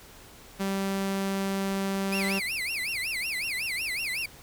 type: tone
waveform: sawtooth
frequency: 195 Hz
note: G3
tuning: 9 cents flat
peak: -23 dBFS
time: 0.59-2.4 s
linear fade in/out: 20 ms
type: tone with vibrato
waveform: 35% pulse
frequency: 2349 Hz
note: D7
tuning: in tune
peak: -27 dBFS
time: 2.12-4.26 s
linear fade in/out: 5 ms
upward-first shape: sine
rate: 5.4 Hz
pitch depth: 290 cents each way
effects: pink hiss -50 dBFS RMS until 4.42 s